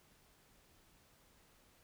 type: silence
effects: pink hiss -68 dBFS RMS until 1.83 s